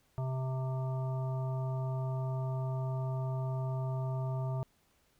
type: harmonic tone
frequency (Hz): 130.81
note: C3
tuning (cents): 0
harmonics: 1 / 3 / 5 / 7 / 9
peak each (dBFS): -32 / -47 / -43 / -47 / -51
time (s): 0.18-4.63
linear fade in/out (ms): 0
effects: pink hiss -71 dBFS RMS until 5.19 s